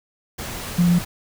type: tone in noise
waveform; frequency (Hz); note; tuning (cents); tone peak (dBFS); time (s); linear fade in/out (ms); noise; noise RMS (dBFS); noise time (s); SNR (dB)
sine; 174.61; F3; 0; -13; 0.78-0.99; 10; pink; -31; 0.38-1.05; +15
effects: none